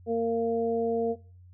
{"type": "harmonic tone", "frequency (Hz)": 230, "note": "A#3", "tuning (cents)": -23, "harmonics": [1, 2, 3], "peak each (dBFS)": [-31, -25, -34], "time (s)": [0.06, 1.16], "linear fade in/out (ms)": 50, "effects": ["noise-tail reverb RT60 0.4 s tail -19 dB re dry", "added 90 Hz sine -49 dBFS peak until 1.53 s"]}